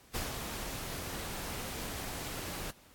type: noise with ADSR envelope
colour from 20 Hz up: pink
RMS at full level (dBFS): -35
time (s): 0.13-2.71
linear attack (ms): 25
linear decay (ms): 170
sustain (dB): -5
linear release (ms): 5
effects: pink hiss -60 dBFS RMS until 2.94 s + AAC 64 kbps